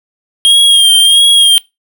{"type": "tone with vibrato", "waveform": "square", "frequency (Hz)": 3233, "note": "G#7", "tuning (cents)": -47, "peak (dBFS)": -4, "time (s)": [0.45, 1.58], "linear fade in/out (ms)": 0, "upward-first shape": "sine", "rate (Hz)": 1.5, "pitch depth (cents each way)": 42, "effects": ["noise-tail reverb RT60 0.2 s tail -22 dB re dry"]}